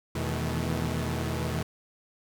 sawtooth tone cluster, 82.4 / 124 / 156.8 / 163.9 / 216.1 Hz, E2 / B2 / D#3 / E3 / A3, 0 / +7 / +14 / -10 / -31 cents, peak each -29 / -29 / -31 / -34 / -32 dBFS, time 0.15-1.63 s, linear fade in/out 5 ms, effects none

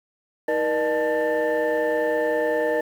sine tone cluster, 316.3 / 476.2 / 606 / 875 / 1783 Hz, D#4 / A#4 / D#5 / A5 / A6, +29 / +37 / -46 / -10 / +22 cents, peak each -29 / -22 / -23 / -30 / -28 dBFS, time 0.48-2.81 s, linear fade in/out 5 ms, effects tanh soft clip ceiling -14 dBFS + 8-bit

